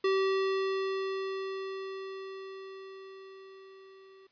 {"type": "tone with level ramp", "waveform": "square", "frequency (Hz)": 385.2, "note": "G4", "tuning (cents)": -30, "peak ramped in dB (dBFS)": [-25, -54], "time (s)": [0.04, 4.27], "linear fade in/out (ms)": 5, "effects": ["white hiss -69 dBFS RMS until 4.31 s", "resampled to 11025 Hz"]}